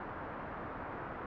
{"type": "low-pass noise", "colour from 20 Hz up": "white", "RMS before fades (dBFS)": -43, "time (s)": [0, 1.26], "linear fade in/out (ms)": 2, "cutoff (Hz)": 1400, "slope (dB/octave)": 24, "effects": []}